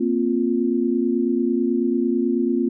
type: chord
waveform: sine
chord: Bb suspended second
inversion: none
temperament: just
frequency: 233.1 / 262.2 / 349.6 Hz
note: Bb3 / C4 / F4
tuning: 0 / +4 / +2 cents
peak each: -22 dBFS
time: 0-2.69 s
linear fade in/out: 10 ms
effects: none